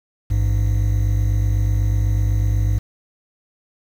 triangle tone pair together, 54.14 / 102.2 Hz, A1 / G#2, -27 / -27 cents, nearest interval major seventh, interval 1100 cents, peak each -16 dBFS, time 0.3-2.79 s, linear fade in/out 10 ms, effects 7-bit

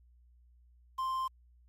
triangle tone with quantisation, 1047 Hz, C6, 1 cent sharp, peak -29 dBFS, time 0.98-1.28 s, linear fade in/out 10 ms, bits 9, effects added 60 Hz sine -59 dBFS peak until 1.68 s + MP3 64 kbps

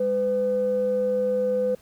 sine tone pair together, 203.1 / 505 Hz, G#3 / B4, -38 / +39 cents, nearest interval octave + major third, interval 1577 cents, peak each -30 / -20 dBFS, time 0-1.75 s, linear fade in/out 5 ms, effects tanh soft clip ceiling -15 dBFS + pink hiss -56 dBFS RMS until 1.81 s

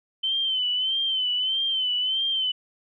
sine tone with vibrato, 3070 Hz, G7, 37 cents flat, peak -22 dBFS, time 0.23-2.52 s, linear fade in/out 10 ms, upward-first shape sine, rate 1.6 Hz, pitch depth 65 cents each way, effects none

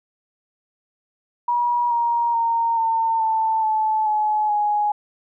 sine tone with pitch steps, 961 / 941.8 / 922.9 / 904.4 / 886.3 / 868.6 / 851.2 / 834.2 Hz, B5 / A#5 / A#5 / A5 / A5 / A5 / G#5 / G#5, -48 / +18 / -18 / +47 / +12 / -23 / +42 / +7 cents, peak -17 dBFS, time 1.48-4.92 s, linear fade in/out 5 ms, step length 430 ms, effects none

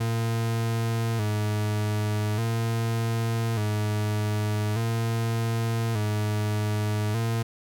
40% pulse tone with vibrato, 110 Hz, A2, in tune, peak -23 dBFS, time 0-7.43 s, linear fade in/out 10 ms, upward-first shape square, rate 0.42 Hz, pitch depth 69 cents each way, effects none

